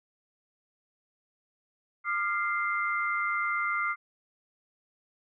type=tone cluster; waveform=sine; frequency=1195 / 1393 / 2088 Hz; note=D6 / F6 / C7; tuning=+30 / -5 / -4 cents; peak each=-31 dBFS; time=2.04-3.96 s; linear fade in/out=50 ms; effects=none